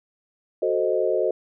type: chord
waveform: sine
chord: F# diminished seventh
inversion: none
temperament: equal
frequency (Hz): 370 / 440 / 523.3 / 622.3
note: F#4 / A4 / C5 / Eb5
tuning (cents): 0 / 0 / 0 / 0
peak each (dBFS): -25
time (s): 0.62-1.31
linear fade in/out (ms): 5
effects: none